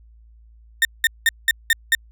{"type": "tone bursts", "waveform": "35% pulse", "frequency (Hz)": 1823, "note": "A#6", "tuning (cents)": -39, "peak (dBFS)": -11, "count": 6, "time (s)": [0.82, 1.95], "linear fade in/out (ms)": 2, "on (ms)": 30, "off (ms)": 190, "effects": ["added 56 Hz sine -46 dBFS peak until 2.11 s"]}